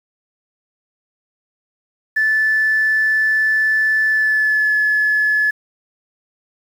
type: tone with pitch glide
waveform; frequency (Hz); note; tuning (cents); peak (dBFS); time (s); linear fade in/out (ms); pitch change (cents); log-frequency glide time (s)
sine; 1748 to 1714; A6 to A6; -12 to -46; -12; 2.16-5.51; 10; -34; 4.08-4.75
effects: tanh soft clip ceiling -8 dBFS + 7-bit